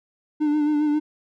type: tone with vibrato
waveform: triangle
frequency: 299 Hz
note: D4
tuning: 31 cents sharp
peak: -16 dBFS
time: 0.4-1 s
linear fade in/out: 20 ms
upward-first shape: sine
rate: 7.4 Hz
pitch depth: 34 cents each way
effects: none